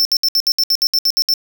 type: tone bursts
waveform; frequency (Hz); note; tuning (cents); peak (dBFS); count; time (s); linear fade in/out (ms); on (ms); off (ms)
square; 5360; E8; +28; -12; 12; 0-1.338; 0; 51; 66
effects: none